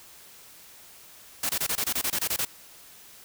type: noise bursts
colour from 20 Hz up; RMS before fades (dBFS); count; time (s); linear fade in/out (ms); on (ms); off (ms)
white; -27; 12; 1.43-2.45; 5; 63; 24
effects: white hiss -50 dBFS RMS until 3.24 s

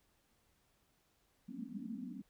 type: band-pass noise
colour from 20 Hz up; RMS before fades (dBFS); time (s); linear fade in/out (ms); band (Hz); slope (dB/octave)
white; -45; 1.48-2.22; 10; 180 to 280; 96
effects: pink hiss -75 dBFS RMS until 2.29 s

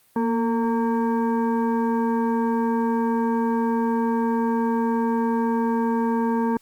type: tone with frequency modulation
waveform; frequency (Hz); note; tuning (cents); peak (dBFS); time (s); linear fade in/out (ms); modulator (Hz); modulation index
sine; 233.2; A#3; +1; -19; 0.16-6.57; 2; 686; 0.95
effects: white hiss -59 dBFS RMS until 6.61 s + Opus 32 kbps

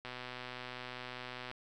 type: click train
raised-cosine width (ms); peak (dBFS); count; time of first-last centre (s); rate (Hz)
0.3; -27; 184; 0.05-1.514; 125
effects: none

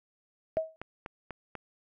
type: tone with exponential decay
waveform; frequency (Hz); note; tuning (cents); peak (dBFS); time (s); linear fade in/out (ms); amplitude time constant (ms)
sine; 640; D#5; +49; -22; 0.57-0.76; 0; 40
type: click train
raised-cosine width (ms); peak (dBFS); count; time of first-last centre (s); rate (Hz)
0.5; -24; 5; 0.57-1.553; 4.07
effects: none

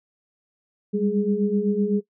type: tone cluster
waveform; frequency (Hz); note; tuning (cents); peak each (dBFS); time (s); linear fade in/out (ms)
sine; 197.1 / 205 / 416.9; G3 / G#3 / G#4; +10 / -22 / +7; -24; 0.93-2.01; 20
effects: noise-tail reverb RT60 0.1 s tail -19 dB re dry

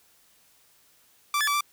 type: tone with pitch steps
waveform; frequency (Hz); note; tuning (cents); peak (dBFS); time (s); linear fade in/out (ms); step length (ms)
sawtooth; 1169 / 1727 / 1154 / 1173; D6 / A6 / D6 / D6; -8 / -33 / -31 / -2; -19; 1.34-1.608; 2; 67
effects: white hiss -61 dBFS RMS until 1.72 s

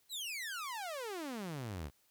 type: exponential sweep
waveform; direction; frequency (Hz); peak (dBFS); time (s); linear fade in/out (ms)
sawtooth; down; 4186 to 65.41; -36; 0.09-1.91; 50
effects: white hiss -72 dBFS RMS until 2.1 s

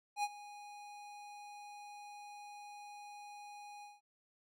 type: tone with ADSR envelope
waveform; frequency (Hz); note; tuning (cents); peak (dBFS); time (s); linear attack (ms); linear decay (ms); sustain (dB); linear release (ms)
square; 824; G#5; -14; -32; 0.16-4.01; 74; 44; -18; 180
effects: low-pass 10000 Hz 12 dB/octave

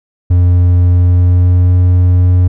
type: tone with pitch glide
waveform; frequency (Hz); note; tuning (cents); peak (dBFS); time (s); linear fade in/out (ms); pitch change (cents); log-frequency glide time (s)
triangle; 88.7 to 89.83; F2 to F2; +27 to +49; -3; 0.3-2.48; 10; +22; 0.95-1.76
effects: none

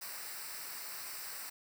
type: noise with comb filter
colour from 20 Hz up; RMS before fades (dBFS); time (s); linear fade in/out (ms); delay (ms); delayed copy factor
white; -44; 0.01-1.5; 10; 0.3; -0.7
effects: none

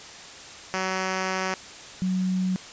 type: tone pair in turn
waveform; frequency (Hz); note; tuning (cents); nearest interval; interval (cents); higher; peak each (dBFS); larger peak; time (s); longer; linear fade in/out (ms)
5% pulse / sine; 188 / 185.63; F#3 / F#3; +28 / +6; unison; 22; first; -14 / -22; first; 0.74-1.54 / 2.02-2.56; first; 0
effects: white hiss -42 dBFS RMS until 2.72 s + resampled to 16000 Hz

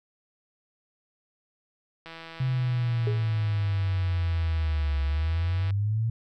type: click train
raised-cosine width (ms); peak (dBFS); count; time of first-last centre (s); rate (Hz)
0.3; -26; 599; 2.06-5.706; 164
type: linear two-way sweep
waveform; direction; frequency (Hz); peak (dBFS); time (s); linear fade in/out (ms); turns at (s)
sine; down then up; 130.81 to 68.4 to 115.3; -23; 2.4-6.1; 5; 5.03
type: tone with exponential decay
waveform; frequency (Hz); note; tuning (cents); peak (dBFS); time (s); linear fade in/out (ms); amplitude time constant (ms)
sine; 415.3; G#4; 0; -26; 3.07-3.3; 1; 50
effects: none

